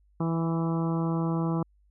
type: harmonic tone with a mistuned harmonic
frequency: 164.81 Hz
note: E3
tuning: in tune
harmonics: 1 / 2 / 3 / 4 / 5 / 6 / 7 / 8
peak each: -26 / -31 / -38 / -41 / -40 / -40 / -41 / -45 dBFS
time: 0.2-1.63 s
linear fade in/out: 5 ms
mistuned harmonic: 6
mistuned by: +17 cents
effects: added 50 Hz sine -60 dBFS peak until 1.9 s